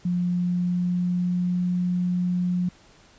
sine tone with pitch glide, 177.2 to 178.85 Hz, F3 to F3, +25 to +41 cents, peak -21 dBFS, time 0.05-2.69 s, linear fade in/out 5 ms, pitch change +16 cents, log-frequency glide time 0.28-1.65 s, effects pink hiss -54 dBFS RMS until 3.18 s + resampled to 16000 Hz

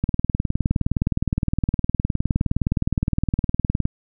click train, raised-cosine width 5 ms, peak -7 dBFS, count 75, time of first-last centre 0.04-3.854 s, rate 19.4 Hz, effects none

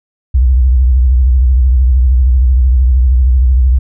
sine tone with vibrato, 63.3 Hz, B1, 43 cents sharp, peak -5 dBFS, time 0.34-3.79 s, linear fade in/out 10 ms, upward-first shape triangle, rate 13 Hz, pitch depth 160 cents each way, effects none

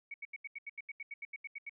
sine tone bursts, 2238 Hz, C#7, 16 cents sharp, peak -40 dBFS, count 15, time 0.11-1.695 s, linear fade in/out 5 ms, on 31 ms, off 80 ms, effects none

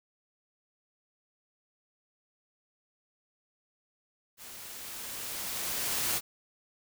white noise with level ramp, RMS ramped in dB -47 to -29 dBFS, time 4.37-6.21 s, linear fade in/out 50 ms, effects none

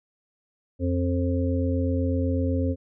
harmonic tone, 88 Hz, F2, 14 cents sharp, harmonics 1 / 3 / 5 / 6, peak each -24 / -26 / -34 / -31 dBFS, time 0.79-2.76 s, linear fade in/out 50 ms, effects none

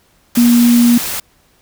sine tone in noise, 238.6 Hz, A#3, 41 cents sharp, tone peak -6 dBFS, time 0.37-0.98 s, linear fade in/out 5 ms, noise white, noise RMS -21 dBFS, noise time 0.35-1.2 s, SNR +12 dB, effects pink hiss -54 dBFS RMS until 1.61 s

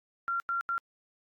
sine tone bursts at uneven times, 1377 Hz, F6, 25 cents flat, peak -28 dBFS, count 3, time 0.28-0.4 / 0.49-0.61 / 0.69-0.78 s, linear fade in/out 0 ms, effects AAC 64 kbps

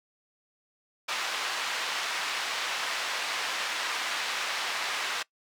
pink band-pass noise, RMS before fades -32 dBFS, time 1.08-5.23 s, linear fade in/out 10 ms, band 1100 to 4700 Hz, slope 12 dB/octave, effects noise-tail reverb RT60 0.1 s tail -22 dB re dry

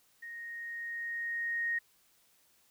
sine tone with level ramp, 1864.7 Hz, A#6, in tune, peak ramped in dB -42 to -29 dBFS, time 0.22-1.79 s, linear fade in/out 10 ms, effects white hiss -68 dBFS RMS until 2.7 s

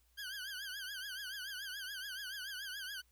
20% pulse tone with vibrato, 1568 Hz, G6, in tune, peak -37 dBFS, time 0.17-3.02 s, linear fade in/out 20 ms, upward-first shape triangle, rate 7 Hz, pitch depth 140 cents each way, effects added 60 Hz sine -70 dBFS peak until 3.11 s + white hiss -75 dBFS RMS until 3.11 s

